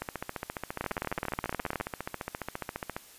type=two click trains; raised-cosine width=0.5 ms; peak=-15 / -18 dBFS; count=20 / 44; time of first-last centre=0.81-1.81 / 0.02-2.965 s; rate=19 / 14.6 Hz; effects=white hiss -53 dBFS RMS until 3.18 s + resampled to 32000 Hz